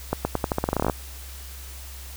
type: accelerating click train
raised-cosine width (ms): 1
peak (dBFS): -8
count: 16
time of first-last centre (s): 0.13-0.898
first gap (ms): 120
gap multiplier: 0.86
effects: added 66 Hz sine -38 dBFS peak until 2.16 s + white hiss -43 dBFS RMS until 2.16 s